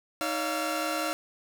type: tone cluster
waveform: sawtooth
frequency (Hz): 312.6 / 566 / 700 / 1355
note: D#4 / C#5 / F5 / E6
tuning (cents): +8 / +36 / +4 / +47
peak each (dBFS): -30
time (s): 0.21-1.13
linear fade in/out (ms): 0
effects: none